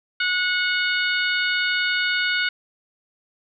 harmonic tone, 731 Hz, F#5, 21 cents flat, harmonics 2 / 3 / 4 / 5 / 6, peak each -22 / -26 / -28 / -30 / -32 dBFS, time 0.2-2.49 s, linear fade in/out 5 ms, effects none

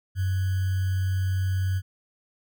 sine tone with sample-and-hold, 94 Hz, F#2, 28 cents sharp, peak -22 dBFS, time 0.15-1.82 s, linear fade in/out 50 ms, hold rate 1575 Hz, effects none

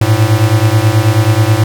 square beating tone pair, 104.6 / 113.9 Hz, G#2 / A#2, +13 / -40 cents, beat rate 9.3 Hz, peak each -11 dBFS, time 0.01-1.64 s, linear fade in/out 5 ms, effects none

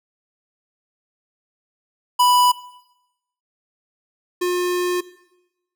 square tone pair in turn, 987.8 / 357.4 Hz, B5 / F4, 0 / +40 cents, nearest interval octave + tritone, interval 1760 cents, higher first, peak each -13 / -19 dBFS, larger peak first, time 2.19-2.52 / 4.41-5.01 s, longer second, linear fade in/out 10 ms, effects noise-tail reverb RT60 0.9 s tail -18 dB re dry

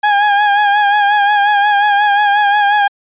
30% pulse tone with vibrato, 821 Hz, G#5, 20 cents flat, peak -6 dBFS, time 0.03-2.88 s, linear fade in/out 10 ms, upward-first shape sine, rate 5.6 Hz, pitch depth 41 cents each way, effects resampled to 8000 Hz

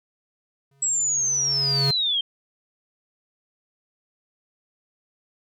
square tone with exponential growth, 138.2 Hz, C#3, 5 cents flat, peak -21 dBFS, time 0.71-1.91 s, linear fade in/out 5 ms, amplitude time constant 260 ms
sine linear sweep, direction down, 7780 to 3136 Hz, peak -20 dBFS, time 0.82-2.21 s, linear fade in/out 5 ms
effects none

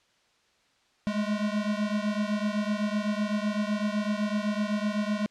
square beating tone pair, 206.5 / 214.4 Hz, G#3 / A3, -10 / -45 cents, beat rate 7.9 Hz, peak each -29 / -31 dBFS, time 1.07-5.26 s, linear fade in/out 0 ms, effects white hiss -66 dBFS RMS until 5.3 s + low-pass 5000 Hz 12 dB/octave

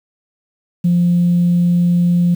sine tone, 174.61 Hz, F3, in tune, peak -9 dBFS, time 0.84-2.35 s, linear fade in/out 10 ms, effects tanh soft clip ceiling -6 dBFS + 7-bit

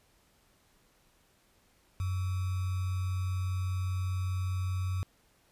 sine tone with sample-and-hold, 92.5 Hz, F#2, in tune, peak -29 dBFS, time 2-5.03 s, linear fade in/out 0 ms, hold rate 1225 Hz, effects pink hiss -67 dBFS RMS until 5.51 s + resampled to 32000 Hz

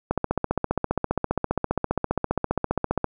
click train, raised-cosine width 1 ms, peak -8 dBFS, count 45, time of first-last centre 0.11-3.043 s, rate 15 Hz, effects none

